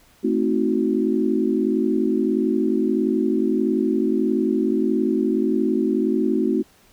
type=chord; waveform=sine; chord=A diminished seventh; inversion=none; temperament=equal with one note detuned; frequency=220 / 261.6 / 318.6 / 370 Hz; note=A3 / C4 / Eb4 / Gb4; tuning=0 / 0 / +41 / 0 cents; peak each=-23 dBFS; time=0.23-6.63 s; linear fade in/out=20 ms; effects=pink hiss -55 dBFS RMS until 6.92 s